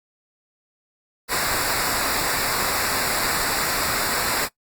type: noise with comb filter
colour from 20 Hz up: pink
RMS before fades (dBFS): -23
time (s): 1.28-4.49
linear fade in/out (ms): 50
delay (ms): 0.32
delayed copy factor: -0.75
effects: noise-tail reverb RT60 0.1 s tail -19 dB re dry + Opus 48 kbps